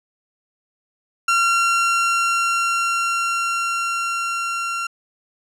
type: tone with level ramp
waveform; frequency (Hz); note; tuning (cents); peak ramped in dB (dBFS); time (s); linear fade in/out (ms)
30% pulse; 1372; F6; -31; -12 to -20; 1.28-4.87; 5
effects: low-pass 9000 Hz 12 dB/octave